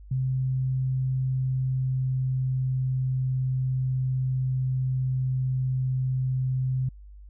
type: tone with pitch glide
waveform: sine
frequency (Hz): 130.5 to 129.67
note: C3 to C3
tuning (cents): -4 to -15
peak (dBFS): -23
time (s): 0.11-6.89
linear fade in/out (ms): 5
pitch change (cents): -11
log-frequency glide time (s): 0.96-3.9
effects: added 50 Hz sine -43 dBFS peak until 7.29 s